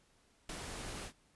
pink noise with ADSR envelope, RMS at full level -40 dBFS, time 0.49-1.13 s, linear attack 4 ms, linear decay 13 ms, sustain -4 dB, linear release 89 ms, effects pink hiss -70 dBFS RMS until 1.35 s + resampled to 24000 Hz

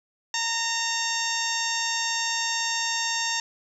harmonic tone with a mistuned harmonic, 918 Hz, A#5, 27 cents flat, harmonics 1 / 2 / 3 / 4 / 5 / 6 / 7 / 8, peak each -32 / -31 / -34 / -33 / -37 / -31 / -32 / -36 dBFS, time 0.34-3.4 s, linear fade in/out 2 ms, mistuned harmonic 7, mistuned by -17 cents, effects 9-bit

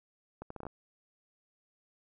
accelerating click train, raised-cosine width 1 ms, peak -28 dBFS, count 7, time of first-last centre 0.42-0.667 s, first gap 84 ms, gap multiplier 0.7, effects none

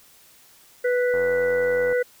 harmonic tone, 493.1 Hz, B4, 3 cents flat, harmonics 1 / 3 / 4, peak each -19 / -29 / -31 dBFS, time 0.84-2.03 s, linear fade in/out 10 ms
click train, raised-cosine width 1 ms, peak -23 dBFS, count 72, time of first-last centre 1.14-1.926 s, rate 90.3 Hz
effects white hiss -53 dBFS RMS until 2.2 s

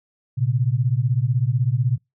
sine beating tone pair, 116.8 / 132.8 Hz, A#2 / C3, +4 / +26 cents, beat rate 16 Hz, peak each -20 dBFS, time 0.37-1.98 s, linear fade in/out 20 ms, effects noise-tail reverb RT60 0.2 s tail -26 dB re dry

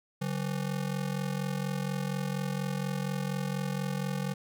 square ring-modulated tone, 165.7 Hz, E3, 9 cents sharp, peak -28 dBFS, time 0.21-4.34 s, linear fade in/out 10 ms, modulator 22.1 Hz, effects none

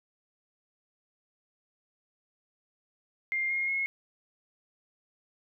sine tone with pitch steps, 2111 / 2139 / 2168 Hz, C7 / C7 / C#7, +15 / +38 / -39 cents, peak -27 dBFS, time 3.32-3.86 s, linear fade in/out 0 ms, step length 180 ms, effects none

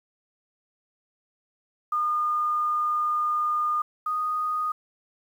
sine tone pair in turn, 1217 / 1239 Hz, D#6 / D#6, -39 / -8 cents, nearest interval unison, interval 31 cents, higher second, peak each -22 / -24 dBFS, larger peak first, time 1.92-3.82 / 4.06-4.72 s, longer first, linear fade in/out 5 ms, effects 9-bit

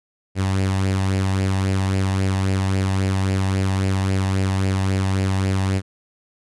sawtooth tone with flanger, 95.8 Hz, G2, 39 cents flat, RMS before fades -20 dBFS, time 0.35-5.82 s, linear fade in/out 50 ms, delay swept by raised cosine 0.4 to 1.13 ms, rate 3.7 Hz, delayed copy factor +0.5, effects resampled to 24000 Hz

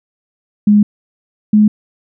sine tone pair in turn, 207.7 / 211.5 Hz, G#3 / G#3, 0 / +32 cents, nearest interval unison, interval 32 cents, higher second, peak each -5 dBFS, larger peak neither, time 0.67-0.83 / 1.53-1.68 s, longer first, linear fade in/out 5 ms, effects none

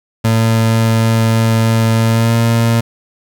30% pulse tone with pitch glide, 112.9 to 115.54 Hz, A2 to A#2, +45 to -15 cents, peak -7 dBFS, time 0.24-2.81 s, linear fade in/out 10 ms, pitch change +40 cents, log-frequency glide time 2.05-2.35 s, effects 7-bit

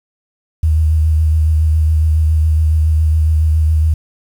sine tone with vibrato, 78.4 Hz, D#2, 14 cents sharp, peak -9 dBFS, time 0.63-3.94 s, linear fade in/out 5 ms, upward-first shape sine, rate 7.2 Hz, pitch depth 28 cents each way, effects 7-bit

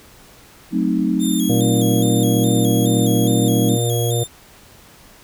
sine chord, F# diminished seventh, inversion none, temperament equal, 185 / 220 / 261.6 / 311.1 Hz, F#3 / A3 / C4 / Eb4, 0 / 0 / 0 / 0 cents, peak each -21 dBFS, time 0.71-3.79 s, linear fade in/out 50 ms
10% pulse tone with vibrato, 3455 Hz, A7, 32 cents flat, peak -18 dBFS, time 1.19-4.28 s, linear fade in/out 50 ms, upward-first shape square, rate 2.4 Hz, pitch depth 74 cents each way
harmonic tone, 118.3 Hz, A#2, 26 cents sharp, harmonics 1 / 3 / 4 / 5 / 6, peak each -18 / -27 / -23 / -31 / -31 dBFS, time 1.49-4.24 s, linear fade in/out 10 ms
effects pink hiss -46 dBFS RMS until 5.23 s

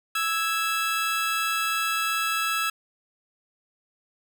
25% pulse tone pair together, 1318.5 / 1661.2 Hz, E6 / G#6, 0 / 0 cents, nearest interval major third, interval 400 cents, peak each -21 / -26 dBFS, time 0.15-2.7 s, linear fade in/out 5 ms, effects none

